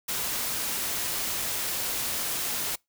white noise, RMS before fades -30 dBFS, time 0.08-2.76 s, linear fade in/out 10 ms, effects noise-tail reverb RT60 0.2 s tail -26 dB re dry

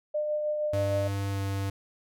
sine tone with tremolo, 602 Hz, D5, 43 cents sharp, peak -25 dBFS, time 0.14-1.08 s, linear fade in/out 10 ms, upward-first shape sine, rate 6.4 Hz, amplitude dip 30%
square tone with pitch glide, 99 to 98.2 Hz, G2 to G2, +18 to +4 cents, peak -29 dBFS, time 0.73-1.7 s, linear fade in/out 5 ms, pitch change -14 cents, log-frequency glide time 1.3-1.39 s
effects none

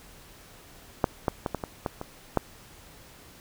clicks, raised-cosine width 1 ms, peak -6 / -9 / -13 / -14 / -17 / -13 / -20 / -7 dBFS, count 8, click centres 1.042 / 1.282 / 1.462 / 1.547 / 1.638 / 1.862 / 2.014 / 2.373 s, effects pink hiss -51 dBFS RMS until 3.4 s

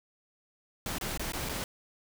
pink noise with dropouts, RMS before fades -35 dBFS, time 0.86-1.64 s, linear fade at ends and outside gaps 1 ms, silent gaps 0.984-1.011 / 1.175-1.195 / 1.321-1.334 / 1.489-1.494 s, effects none

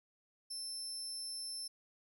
30% pulse tone, 5310 Hz, E8, 12 cents sharp, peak -37 dBFS, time 0.5-1.68 s, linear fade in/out 10 ms, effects none

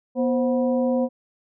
harmonic tone with a mistuned harmonic, 243.8 Hz, B3, 22 cents flat, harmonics 1 / 2 / 3 / 4, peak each -21 / -22 / -33 / -38 dBFS, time 0.15-1.09 s, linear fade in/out 50 ms, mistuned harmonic 2, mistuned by +120 cents, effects none

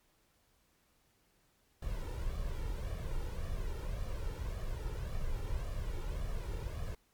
brown noise with flanger, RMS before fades -37 dBFS, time 1.82-6.95 s, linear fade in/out 5 ms, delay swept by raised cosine 1.7 to 2.21 ms, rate 1.8 Hz, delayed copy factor +0.65, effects pink hiss -72 dBFS RMS until 7.13 s + MP3 96 kbps

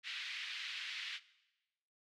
white band-pass noise, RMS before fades -44 dBFS, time 0.03-1.2 s, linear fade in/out 50 ms, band 1800 to 3600 Hz, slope 24 dB/octave, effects noise-tail reverb RT60 1.0 s tail -18 dB re dry

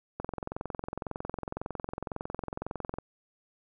click train, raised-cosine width 1 ms, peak -20 dBFS, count 62, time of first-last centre 0.2-2.985 s, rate 21.9 Hz, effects none

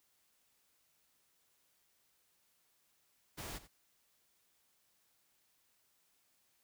pink noise with echo, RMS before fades -45 dBFS, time 3.37-3.59 s, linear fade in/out 20 ms, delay 89 ms, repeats 1, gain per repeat -15 dB, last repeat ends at 3.679 s, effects white hiss -75 dBFS RMS until 6.63 s

